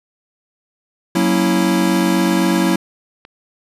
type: chord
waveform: square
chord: F# dominant seventh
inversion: none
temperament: equal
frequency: 185 / 233.1 / 277.2 / 329.6 Hz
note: F#3 / A#3 / C#4 / E4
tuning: 0 / 0 / 0 / 0 cents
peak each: -18 / -22 / -22 / -18 dBFS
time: 1.15-2.76 s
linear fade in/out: 5 ms
type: click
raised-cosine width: 0.3 ms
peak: -23 dBFS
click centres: 3.251 s
effects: resampled to 32000 Hz